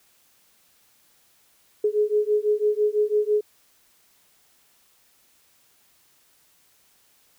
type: beating tone pair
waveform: sine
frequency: 418.1 / 424.1 Hz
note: G#4 / G#4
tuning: +12 / +36 cents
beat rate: 6 Hz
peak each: -22 dBFS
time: 1.84-3.41 s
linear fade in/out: 5 ms
effects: white hiss -61 dBFS RMS until 7.38 s